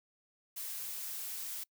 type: noise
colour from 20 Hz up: blue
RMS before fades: -41 dBFS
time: 0.56-1.64 s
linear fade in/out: 10 ms
effects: noise-tail reverb RT60 0.1 s tail -25 dB re dry